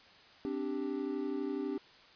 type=chord; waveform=triangle; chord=C suspended second; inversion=none; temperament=equal; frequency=261.6 / 293.7 / 392 Hz; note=C4 / D4 / G4; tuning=0 / 0 / 0 cents; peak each=-37 / -35 / -36 dBFS; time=0.45-1.78 s; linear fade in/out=0 ms; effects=white hiss -58 dBFS RMS until 2.15 s + resampled to 11025 Hz